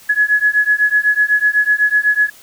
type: beating tone pair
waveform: sine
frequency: 1688 / 1696 Hz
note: G#6 / G#6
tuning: +28 / +36 cents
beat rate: 8 Hz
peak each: -14 dBFS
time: 0.09-2.3 s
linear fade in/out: 10 ms
effects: white hiss -43 dBFS RMS until 2.42 s